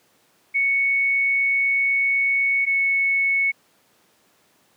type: tone pair in turn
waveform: sine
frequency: 2218 / 2208 Hz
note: C#7 / C#7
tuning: 0 / -7 cents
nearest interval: unison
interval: 7 cents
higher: first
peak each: -17 dBFS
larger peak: neither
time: 0.54-2.66 / 2.66-3.52 s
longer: first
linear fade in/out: 20 ms
effects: pink hiss -60 dBFS RMS until 4.76 s + high-pass 200 Hz 12 dB/octave